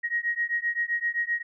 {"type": "beating tone pair", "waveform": "sine", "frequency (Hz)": [1882, 1889.7], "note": ["A#6", "A#6"], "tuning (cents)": [16, 23], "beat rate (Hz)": 7.7, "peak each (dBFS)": -28, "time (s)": [0.03, 1.43], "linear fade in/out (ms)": 20, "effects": []}